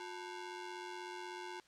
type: ring-modulated tone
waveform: sawtooth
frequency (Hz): 622.3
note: D#5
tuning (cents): 0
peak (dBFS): -37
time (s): 0-1.6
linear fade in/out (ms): 2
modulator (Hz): 263
effects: white hiss -67 dBFS RMS until 1.67 s + low-pass 6000 Hz 12 dB/octave